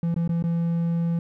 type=tone with dropouts; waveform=triangle; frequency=168.5 Hz; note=E3; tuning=38 cents sharp; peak=-19 dBFS; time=0.03-1.19 s; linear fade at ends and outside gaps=2 ms; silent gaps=0.143-0.162 / 0.277-0.292 / 0.425-0.439 s; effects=none